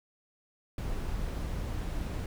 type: noise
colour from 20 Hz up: brown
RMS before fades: -34 dBFS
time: 0.78-2.26 s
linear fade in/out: 2 ms
effects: none